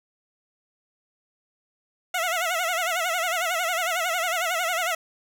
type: tone with vibrato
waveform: 15% pulse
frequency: 691 Hz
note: F5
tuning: 19 cents flat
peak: -17 dBFS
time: 2.14-4.95 s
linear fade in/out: 5 ms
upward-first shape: sine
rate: 11 Hz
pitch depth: 120 cents each way
effects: none